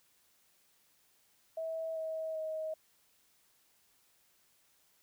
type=tone with pitch steps; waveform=sine; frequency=648 / 639.4 / 631 Hz; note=E5 / D#5 / D#5; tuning=-30 / +47 / +24 cents; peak=-35 dBFS; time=1.57-2.74 s; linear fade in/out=5 ms; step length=390 ms; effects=white hiss -70 dBFS RMS until 5.02 s